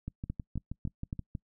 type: two click trains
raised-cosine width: 5 ms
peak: -22 / -24 dBFS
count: 4 / 9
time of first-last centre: 0.3-1.129 / 0.08-1.352 s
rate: 3.62 / 6.29 Hz
effects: noise-tail reverb RT60 0.1 s tail -25 dB re dry